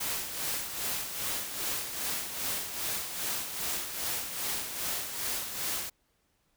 white noise with tremolo, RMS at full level -32 dBFS, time 0-5.9 s, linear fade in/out 10 ms, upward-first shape sine, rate 2.5 Hz, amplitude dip 55%, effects pink hiss -73 dBFS RMS until 6.56 s

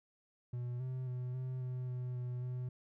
triangle tone with pitch steps, 122.3 / 128.6 / 125.1 / 128.5 / 126.5 / 125.1 / 123.8 / 125.5 Hz, B2 / C3 / B2 / C3 / B2 / B2 / B2 / B2, -16 / -30 / +23 / -31 / +42 / +23 / +5 / +28 cents, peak -35 dBFS, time 0.53-2.69 s, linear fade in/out 5 ms, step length 270 ms, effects none

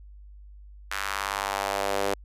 sawtooth tone with high-pass filter sweep, 99.2 Hz, G2, 21 cents sharp, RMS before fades -29 dBFS, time 0.91-2.14 s, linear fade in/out 5 ms, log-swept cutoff 1500 to 460 Hz, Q 1.9, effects added 50 Hz sine -44 dBFS peak until 2.24 s + resampled to 32000 Hz

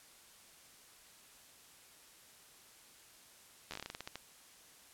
slowing click train, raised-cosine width 0.2 ms, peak -25 dBFS, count 13, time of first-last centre 3.71-4.156 s, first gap 12 ms, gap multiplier 1.19, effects white hiss -60 dBFS RMS until 4.93 s + low-pass 12000 Hz 12 dB/octave

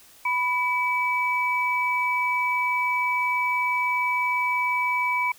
sine tone pair together, 990 / 2293 Hz, B5 / D7, +4 / -42 cents, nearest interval octave + minor third, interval 1454 cents, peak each -24 dBFS, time 0.25-5.32 s, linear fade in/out 5 ms, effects white hiss -52 dBFS RMS until 5.38 s

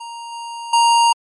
square tone with level steps, 934 Hz, A#5, 3 cents sharp, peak -30 / -28 / -11 dBFS, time 0-1.13 s, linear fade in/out 10 ms, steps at 0.32 / 0.73 s, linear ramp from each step 5 ms, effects MP3 48 kbps

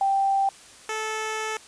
sine / 10% pulse tone pair in turn, 784 / 436.6 Hz, G5 / A4, 0 / -13 cents, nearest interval minor seventh, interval 1013 cents, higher first, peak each -19 dBFS, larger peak neither, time 0.01-0.49 / 0.89-1.57 s, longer second, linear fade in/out 2 ms, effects white hiss -48 dBFS RMS until 1.67 s + resampled to 22050 Hz

